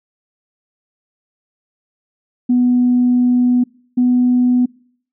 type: tone pair in turn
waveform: sine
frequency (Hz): 246.9 / 247.9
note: B3 / B3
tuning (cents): 0 / +7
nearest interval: unison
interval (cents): 7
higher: second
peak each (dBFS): -9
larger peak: neither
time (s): 2.49-3.64 / 3.97-4.66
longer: first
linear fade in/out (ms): 10
effects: noise-tail reverb RT60 0.6 s tail -26 dB re dry + tanh soft clip ceiling -5 dBFS